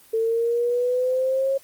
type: exponential sweep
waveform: sine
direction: up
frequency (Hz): 445.7 to 546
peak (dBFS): -19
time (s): 0.13-1.58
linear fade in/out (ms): 10
effects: white hiss -52 dBFS RMS until 1.63 s + Opus 24 kbps